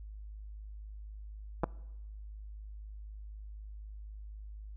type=clicks; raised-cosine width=1 ms; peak=-16 dBFS; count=2; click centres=1.635 / 1.641 s; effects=noise-tail reverb RT60 1.0 s tail -23 dB re dry + added 52 Hz sine -43 dBFS peak until 4.76 s